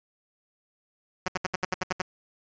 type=tone bursts; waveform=5% pulse; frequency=184.2 Hz; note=F#3; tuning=7 cents flat; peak=-14 dBFS; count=9; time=1.26-2.018 s; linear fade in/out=2 ms; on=22 ms; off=70 ms; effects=resampled to 16000 Hz